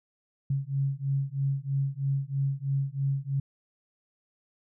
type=beating tone pair; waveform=sine; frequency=136.1 / 139.2 Hz; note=C#3 / C#3; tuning=-31 / +8 cents; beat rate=3.1 Hz; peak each=-29 dBFS; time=0.5-3.4 s; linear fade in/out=5 ms; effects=none